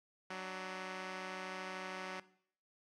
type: tone pair together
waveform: 5% pulse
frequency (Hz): 186.7 / 296.4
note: F#3 / D4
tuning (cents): +16 / +16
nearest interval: minor sixth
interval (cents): 800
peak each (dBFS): -31 / -38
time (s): 0.3-2.2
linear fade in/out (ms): 5
effects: noise-tail reverb RT60 0.6 s tail -18 dB re dry + low-pass 5000 Hz 12 dB/octave